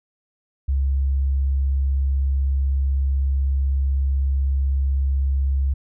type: tone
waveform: sine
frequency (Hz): 68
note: C#2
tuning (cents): -33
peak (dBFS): -17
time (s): 0.68-5.74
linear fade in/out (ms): 10
effects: none